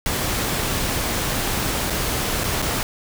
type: noise with dropouts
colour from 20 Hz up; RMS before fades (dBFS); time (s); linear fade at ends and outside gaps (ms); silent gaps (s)
pink; -23; 0.06-2.83; 1; 1.9-1.904 / 2.436-2.44 / 2.619-2.624
effects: none